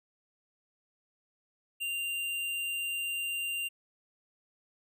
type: tone with hard clipping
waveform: triangle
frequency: 2784 Hz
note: F7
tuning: 6 cents flat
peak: -33 dBFS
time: 1.8-3.69 s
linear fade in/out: 20 ms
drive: 17 dB
effects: none